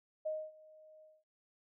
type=tone with ADSR envelope; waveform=sine; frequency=622.3 Hz; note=D#5; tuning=in tune; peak=-33 dBFS; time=0.25-1.24 s; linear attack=14 ms; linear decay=250 ms; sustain=-23 dB; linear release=220 ms; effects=none